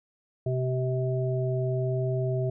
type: harmonic tone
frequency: 128.5 Hz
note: C3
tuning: 31 cents flat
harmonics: 1 / 3 / 5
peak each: -26 / -31 / -33 dBFS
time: 0.46-2.5 s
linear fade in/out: 5 ms
effects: none